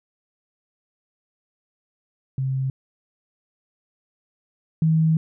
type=tone pair in turn; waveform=sine; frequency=132.8 / 159.84 Hz; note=C3 / D#3; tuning=+26 / +47 cents; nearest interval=minor third; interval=321 cents; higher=second; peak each=-21 / -15 dBFS; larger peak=second; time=2.38-2.7 / 4.82-5.17 s; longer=second; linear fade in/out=2 ms; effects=none